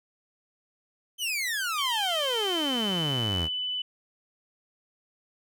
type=exponential sweep; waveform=sawtooth; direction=down; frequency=3135 to 75.1 Hz; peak=-24 dBFS; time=1.18-3.49 s; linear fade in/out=50 ms
type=tone with pitch glide; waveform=sine; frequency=3136 to 2996 Hz; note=G7 to F#7; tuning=0 to +21 cents; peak=-28 dBFS; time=1.78-3.82 s; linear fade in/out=5 ms; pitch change=-79 cents; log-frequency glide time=1.97-3.4 s
effects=none